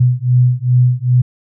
sine beating tone pair, 123.47 / 125.97 Hz, B2 / B2, 0 / +35 cents, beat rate 2.5 Hz, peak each -12 dBFS, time 0-1.22 s, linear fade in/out 10 ms, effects none

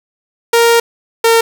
sawtooth tone pair in turn, 466.2 / 457.4 Hz, A#4 / A#4, 0 / -33 cents, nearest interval unison, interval 33 cents, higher first, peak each -3 dBFS, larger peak neither, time 0.53-0.8 / 1.24-1.41 s, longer first, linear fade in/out 5 ms, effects none

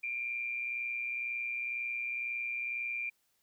sine tone with amplitude modulation, 2381 Hz, D7, 23 cents sharp, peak -31 dBFS, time 0.03-3.1 s, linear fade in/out 10 ms, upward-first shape sine, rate 122 Hz, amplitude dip 55%, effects white hiss -75 dBFS RMS until 3.42 s

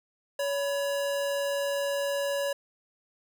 square tone pair together, 563.3 / 987.8 Hz, C#5 / B5, +28 / 0 cents, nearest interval minor seventh, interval 972 cents, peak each -28 / -40 dBFS, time 0.39-2.53 s, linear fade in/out 5 ms, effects none

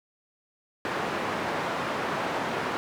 white band-pass noise, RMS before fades -30 dBFS, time 0.85-2.77 s, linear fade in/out 0 ms, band 150 to 1300 Hz, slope 12 dB/octave, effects none

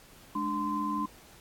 sine tone cluster, 209.8 / 295.6 / 1033 Hz, G#3 / D4 / C6, +18 / +11 / -22 cents, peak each -35 / -34 / -31 dBFS, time 0.35-1.06 s, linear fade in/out 5 ms, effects pink hiss -55 dBFS RMS until 1.4 s + AAC 64 kbps

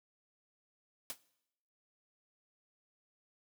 white noise with exponential decay, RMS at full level -36 dBFS, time 1.1-1.18 s, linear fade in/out 0 ms, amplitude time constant 17 ms, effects noise-tail reverb RT60 0.8 s tail -20 dB re dry + high-pass 100 Hz 12 dB/octave

